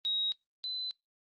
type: tone pair in turn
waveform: sine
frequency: 3800 / 4026 Hz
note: A#7 / B7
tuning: +33 / +33 cents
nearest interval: minor second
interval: 100 cents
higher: second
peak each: -29 / -34 dBFS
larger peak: first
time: 0.05-0.32 / 0.64-0.91 s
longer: neither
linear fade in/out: 0 ms
effects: noise-tail reverb RT60 0.2 s tail -25 dB re dry + Opus 32 kbps